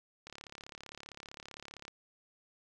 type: click train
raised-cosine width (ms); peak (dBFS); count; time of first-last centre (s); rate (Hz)
0.2; -29; 58; 0.27-1.88; 35.4
effects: none